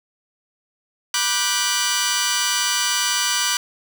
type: chord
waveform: 10% pulse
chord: G major seventh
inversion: first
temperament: just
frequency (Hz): 980 / 1176 / 1470 / 1568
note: B5 / D6 / F#6 / G6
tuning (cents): -14 / +2 / -12 / 0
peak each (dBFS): -17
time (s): 1.14-3.57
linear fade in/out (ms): 2
effects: none